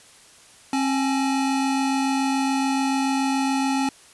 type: tone pair together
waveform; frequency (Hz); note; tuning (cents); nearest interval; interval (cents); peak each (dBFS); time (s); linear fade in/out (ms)
square; 268 / 851; C4 / G#5; +42 / +42; octave + minor sixth; 2000; -22 / -27; 0.73-3.89; 2
effects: white hiss -50 dBFS RMS until 4.13 s + resampled to 24000 Hz